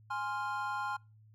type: chord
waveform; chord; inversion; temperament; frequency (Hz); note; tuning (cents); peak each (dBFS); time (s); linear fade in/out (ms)
triangle; F minor; first; equal; 830.6 / 1046.5 / 1396.9; Ab5 / C6 / F6; 0 / 0 / 0; -36 / -36 / -37; 0.1-0.97; 10
effects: noise-tail reverb RT60 0.3 s tail -26 dB re dry + added 108 Hz sine -57 dBFS peak until 1.34 s